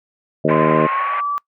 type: harmonic tone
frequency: 77.78 Hz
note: D#2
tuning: in tune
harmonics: 2 / 3 / 4 / 5 / 6 / 7 / 8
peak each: -21 / -21 / -21 / -21 / -21 / -21 / -21 dBFS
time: 0.44-0.87 s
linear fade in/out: 10 ms
type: band-pass noise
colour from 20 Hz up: white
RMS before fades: -27 dBFS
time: 0.48-1.21 s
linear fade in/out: 10 ms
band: 570 to 2400 Hz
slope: 48 dB/octave
type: tone with pitch glide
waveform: sine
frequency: 1035 to 1155.1 Hz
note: C6 to D6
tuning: -19 to -29 cents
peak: -18 dBFS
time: 0.51-1.38 s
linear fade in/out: 0 ms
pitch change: +190 cents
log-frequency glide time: 0.75-1.18 s
effects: noise-tail reverb RT60 0.1 s tail -24 dB re dry